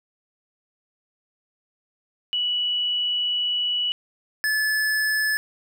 sine / square tone pair in turn, 2945 / 1727.5 Hz, F#7 / A6, -9 / -32 cents, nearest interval major sixth, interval 923 cents, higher first, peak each -21 dBFS, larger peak neither, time 2.33-3.92 / 4.44-5.37 s, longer first, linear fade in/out 0 ms, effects none

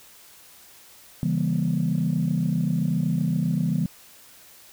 sine chord, C# diminished seventh, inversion none, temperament just, 138.59 / 166.31 / 199.57 / 239.5 Hz, C#3 / E3 / G3 / Bb3, 0 / +16 / +31 / +47 cents, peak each -27 / -23 / -27 / -28 dBFS, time 1.23-3.86 s, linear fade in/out 0 ms, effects tanh soft clip ceiling -13 dBFS + white hiss -50 dBFS RMS until 4.72 s

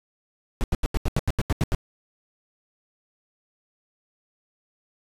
brown noise bursts, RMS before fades -21 dBFS, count 11, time 0.61-1.748 s, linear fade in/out 0 ms, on 28 ms, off 83 ms, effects resampled to 32000 Hz

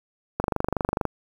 click train, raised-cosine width 1 ms, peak -9 dBFS, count 17, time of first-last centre 0.4-1.053 s, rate 24.5 Hz, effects 7-bit

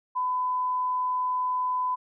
sine tone, 1005 Hz, B5, 30 cents sharp, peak -24 dBFS, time 0.15-1.96 s, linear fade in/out 20 ms, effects none

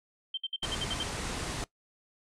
sine tone bursts, 3136 Hz, G7, in tune, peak -30 dBFS, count 8, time 0.34-1.032 s, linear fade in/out 5 ms, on 34 ms, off 60 ms
pink low-pass noise, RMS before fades -36 dBFS, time 0.63-1.64 s, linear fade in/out 0 ms, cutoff 9900 Hz, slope 48 dB/octave
effects noise-tail reverb RT60 0.1 s tail -20 dB re dry

